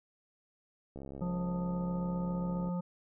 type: click train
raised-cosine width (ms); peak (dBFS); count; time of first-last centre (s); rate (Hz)
2; -31; 119; 0.96-2.688; 68.3
type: harmonic tone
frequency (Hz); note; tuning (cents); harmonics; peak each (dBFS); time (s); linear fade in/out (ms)
177.2; F3; +25; 1 / 3 / 5 / 7; -32 / -43 / -46 / -50; 1.21-2.81; 10
effects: none

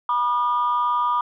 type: tone pair together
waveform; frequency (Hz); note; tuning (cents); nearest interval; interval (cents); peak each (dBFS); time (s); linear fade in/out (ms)
sine; 973.5 / 1211; B5 / D#6; -25 / -47; major third; 378; -20; 0.09-1.21; 2
effects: tanh soft clip ceiling -13 dBFS

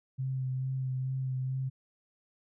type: tone with vibrato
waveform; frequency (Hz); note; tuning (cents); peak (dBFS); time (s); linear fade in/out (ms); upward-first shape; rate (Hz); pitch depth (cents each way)
sine; 130.81; C3; 0; -30; 0.18-1.7; 20; sine; 2.3; 19
effects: none

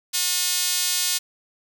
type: tone with high-pass filter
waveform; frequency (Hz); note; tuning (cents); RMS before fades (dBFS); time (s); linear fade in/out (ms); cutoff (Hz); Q
sawtooth; 360; F#4; -47; -23; 0.13-1.19; 20; 4500; 0.92
effects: none

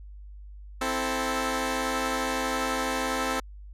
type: chord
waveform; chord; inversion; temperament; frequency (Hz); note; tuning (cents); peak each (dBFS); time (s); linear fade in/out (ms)
10% pulse; A minor; first; equal; 261.6 / 329.6 / 440; C4 / E4 / A4; 0 / 0 / 0; -20 / -26 / -24; 0.81-3.4; 5
effects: added 50 Hz sine -41 dBFS peak until 3.73 s + low-pass 12000 Hz 12 dB/octave

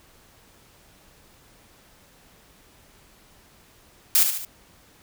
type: noise with echo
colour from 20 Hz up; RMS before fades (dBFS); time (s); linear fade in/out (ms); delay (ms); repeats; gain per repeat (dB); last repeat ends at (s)
blue; -17; 4.15-4.23; 0; 73; 3; -6; 4.449
effects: pink hiss -55 dBFS RMS until 5.02 s

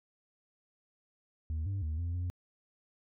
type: tone with pitch steps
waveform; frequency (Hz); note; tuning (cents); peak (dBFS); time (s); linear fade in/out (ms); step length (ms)
sine; 78.9 / 98.1 / 77.9 / 85.7 / 88.9; D#2 / G2 / D#2 / F2 / F2; +25 / +2 / +3 / -32 / +31; -29; 1.5-2.3; 0; 160
effects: tanh soft clip ceiling -31 dBFS

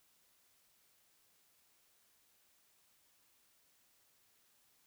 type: silence
effects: white hiss -72 dBFS RMS until 4.86 s

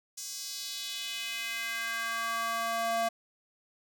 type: tone with high-pass filter sweep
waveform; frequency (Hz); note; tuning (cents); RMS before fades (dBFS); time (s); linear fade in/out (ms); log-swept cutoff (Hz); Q
square; 229.1; A#3; -30; -34; 0.17-3.09; 10; 6200 to 650; 2.2
effects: none

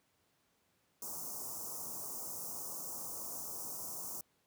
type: band-stop noise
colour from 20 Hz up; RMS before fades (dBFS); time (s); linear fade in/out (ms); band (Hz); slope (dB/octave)
white; -43; 1.02-4.21; 2; 1200 to 5500; 48
effects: pink hiss -75 dBFS RMS until 4.46 s + high-pass 100 Hz 12 dB/octave

